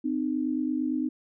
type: tone pair together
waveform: sine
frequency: 256.7 / 305.5 Hz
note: C4 / D#4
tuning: -33 / -32 cents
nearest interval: minor third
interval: 301 cents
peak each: -28 dBFS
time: 0.04-1.09 s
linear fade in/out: 10 ms
effects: none